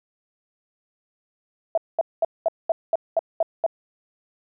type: tone bursts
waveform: sine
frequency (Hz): 659.3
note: E5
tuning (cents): 0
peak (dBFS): -16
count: 9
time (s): 1.75-3.664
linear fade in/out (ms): 2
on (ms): 26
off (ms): 210
effects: none